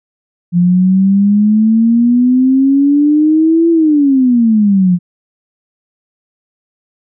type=exponential two-way sweep; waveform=sine; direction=up then down; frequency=173 to 337.2 to 173 Hz; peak=-6 dBFS; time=0.52-4.99 s; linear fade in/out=50 ms; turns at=3.7 s; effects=none